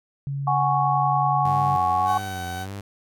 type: tone with pitch glide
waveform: sine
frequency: 139.4 to 140.37 Hz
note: C#3 to C#3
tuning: +10 to +22 cents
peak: -25 dBFS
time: 0.27-1.76 s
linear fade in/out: 0 ms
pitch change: +12 cents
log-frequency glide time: 0.8-1.48 s
type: chord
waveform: sine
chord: F# suspended second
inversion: none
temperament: equal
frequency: 740 / 830.6 / 1108.7 Hz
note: F#5 / G#5 / C#6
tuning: 0 / 0 / 0 cents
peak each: -23 dBFS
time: 0.47-2.18 s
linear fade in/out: 5 ms
type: tone with vibrato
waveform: sawtooth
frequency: 94 Hz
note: F#2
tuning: 28 cents sharp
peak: -28 dBFS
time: 1.45-2.81 s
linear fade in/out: 5 ms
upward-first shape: sine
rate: 1.7 Hz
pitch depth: 110 cents each way
type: tone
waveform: 30% pulse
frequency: 758 Hz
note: F#5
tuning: 42 cents sharp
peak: -28 dBFS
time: 2.05-2.67 s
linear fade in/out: 50 ms
effects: none